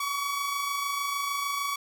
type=tone pair together; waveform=sawtooth; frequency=1108.7 / 1135.3 Hz; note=C#6 / C#6; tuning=0 / +41 cents; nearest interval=unison; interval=41 cents; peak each=-33 / -25 dBFS; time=0-1.76 s; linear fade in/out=5 ms; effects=10-bit